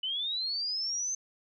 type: linear sweep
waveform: sine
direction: up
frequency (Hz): 2960 to 6272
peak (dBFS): -30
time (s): 0.03-1.15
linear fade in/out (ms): 5
effects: none